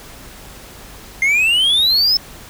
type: exponential sweep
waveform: triangle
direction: up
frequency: 2093 to 5300 Hz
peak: -10 dBFS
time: 1.22-2.17 s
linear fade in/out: 2 ms
effects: added 50 Hz sine -44 dBFS peak until 2.49 s + pink hiss -38 dBFS RMS until 2.49 s